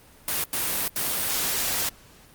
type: noise bursts at uneven times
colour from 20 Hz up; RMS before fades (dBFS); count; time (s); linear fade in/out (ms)
white; -26; 3; 0.28-0.44 / 0.53-0.88 / 0.96-1.89; 2
effects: pink hiss -52 dBFS RMS until 2.34 s + Opus 32 kbps